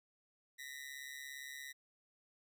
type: ring-modulated tone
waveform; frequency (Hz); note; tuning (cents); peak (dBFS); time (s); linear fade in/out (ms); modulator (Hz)
sawtooth; 1920; B6; -49; -40; 0.58-1.73; 20; 68.7
effects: none